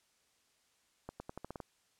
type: accelerating click train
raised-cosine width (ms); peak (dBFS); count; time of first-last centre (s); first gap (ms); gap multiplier
1; -28; 8; 1.09-1.602; 110; 0.86
effects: white hiss -73 dBFS RMS until 1.99 s + low-pass 9000 Hz 12 dB/octave